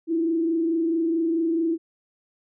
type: tone with frequency modulation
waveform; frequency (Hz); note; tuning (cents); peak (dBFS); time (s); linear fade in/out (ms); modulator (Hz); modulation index
sine; 329.6; E4; 0; -20; 0.07-1.78; 50; 24.6; 0.5
effects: none